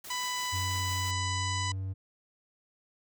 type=noise with tremolo; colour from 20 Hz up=white; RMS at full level=-44 dBFS; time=0.04-1.11 s; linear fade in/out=5 ms; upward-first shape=sine; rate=5.9 Hz; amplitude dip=30%
type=harmonic tone; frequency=995 Hz; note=B5; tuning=13 cents sharp; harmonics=1 / 2 / 3 / 4 / 5 / 6 / 7 / 8; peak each=-35 / -38 / -40 / -41 / -42 / -43 / -43 / -44 dBFS; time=0.1-1.72 s; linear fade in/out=5 ms
type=tone with pitch glide; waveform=triangle; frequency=92.5 to 95.49 Hz; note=F#2 to G2; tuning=0 to -45 cents; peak=-30 dBFS; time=0.52-1.94 s; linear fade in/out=20 ms; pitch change=+55 cents; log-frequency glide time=1.17-1.68 s
effects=none